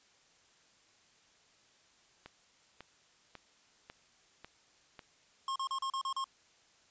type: click train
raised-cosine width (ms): 0.3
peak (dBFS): -31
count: 6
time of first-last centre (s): 2.26-4.992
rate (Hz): 1.83
type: tone bursts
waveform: square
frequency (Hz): 1073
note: C6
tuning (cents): +43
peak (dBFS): -34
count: 7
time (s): 5.48-6.242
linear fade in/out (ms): 2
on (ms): 78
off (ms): 36
effects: white hiss -66 dBFS RMS until 6.9 s + resampled to 16000 Hz